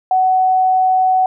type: tone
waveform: sine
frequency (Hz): 748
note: F#5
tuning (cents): +19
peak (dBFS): -10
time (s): 0.11-1.26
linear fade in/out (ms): 2
effects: none